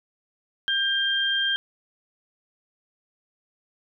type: tone pair together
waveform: sine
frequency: 1592 / 3184 Hz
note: G6 / G7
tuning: +26 / +26 cents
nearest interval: octave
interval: 1200 cents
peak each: -25 / -23 dBFS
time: 0.68-1.56 s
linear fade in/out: 0 ms
effects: none